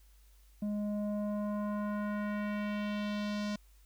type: tone with low-pass filter sweep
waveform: square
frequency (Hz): 207.7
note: G#3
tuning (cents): 0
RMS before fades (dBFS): -35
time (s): 0.62-3.56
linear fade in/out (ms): 5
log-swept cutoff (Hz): 420 to 5500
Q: 1.6
effects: added 50 Hz sine -58 dBFS peak until 3.85 s + white hiss -69 dBFS RMS until 3.85 s